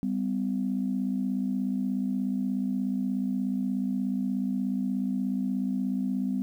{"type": "tone pair together", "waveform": "sine", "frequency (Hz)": [196.7, 253.4], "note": ["G3", "B3"], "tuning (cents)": [6, 45], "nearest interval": "major third", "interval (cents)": 439, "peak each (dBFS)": -28, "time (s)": [0.03, 6.42], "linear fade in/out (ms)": 0, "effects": ["tanh soft clip ceiling -18 dBFS", "10-bit"]}